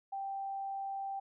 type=tone; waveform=sine; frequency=784 Hz; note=G5; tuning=in tune; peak=-36 dBFS; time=0.12-1.2 s; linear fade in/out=10 ms; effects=none